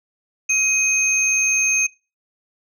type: tone pair together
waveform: sine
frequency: 2519 / 6360 Hz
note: D#7 / G8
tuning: +21 / +24 cents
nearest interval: octave + major third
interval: 1603 cents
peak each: -17 dBFS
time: 0.49-1.87 s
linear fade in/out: 10 ms
effects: noise-tail reverb RT60 0.3 s tail -25 dB re dry + tanh soft clip ceiling -9 dBFS